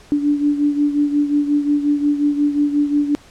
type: beating tone pair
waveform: sine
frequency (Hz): 290.2 / 295.8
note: D4 / D4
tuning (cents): -21 / +13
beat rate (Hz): 5.6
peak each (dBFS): -15 / -21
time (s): 0.12-3.15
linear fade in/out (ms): 0
effects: pink hiss -46 dBFS RMS until 3.3 s + low-pass 8000 Hz 12 dB/octave